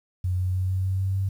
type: tone with pitch steps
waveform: sine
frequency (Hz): 91.1 / 92 / 92.91 / 93.82 / 94.75 / 95.68 / 96.63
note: F#2 / F#2 / F#2 / F#2 / F#2 / G2 / G2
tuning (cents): -26 / -9 / +8 / +25 / +42 / -41 / -24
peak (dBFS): -22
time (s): 0.24-1.29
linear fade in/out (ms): 5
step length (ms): 150
effects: 9-bit